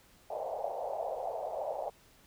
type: band-pass noise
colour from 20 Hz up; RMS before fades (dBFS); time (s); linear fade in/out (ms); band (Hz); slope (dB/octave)
pink; -37; 0.3-1.9; 5; 520 to 800; 48
effects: pink hiss -62 dBFS RMS until 2.26 s